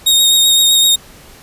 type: tone with vibrato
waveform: sawtooth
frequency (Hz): 3729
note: A#7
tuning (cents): 0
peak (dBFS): -5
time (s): 0.06-0.96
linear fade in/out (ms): 10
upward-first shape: sine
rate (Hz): 7.8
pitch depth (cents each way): 22
effects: pink hiss -40 dBFS RMS until 1.42 s + resampled to 32000 Hz